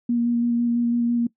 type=tone with vibrato; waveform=sine; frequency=237.2 Hz; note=A#3; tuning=30 cents sharp; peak=-18 dBFS; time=0.09-1.27 s; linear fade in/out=5 ms; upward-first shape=square; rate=6 Hz; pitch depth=11 cents each way; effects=noise-tail reverb RT60 0.1 s tail -20 dB re dry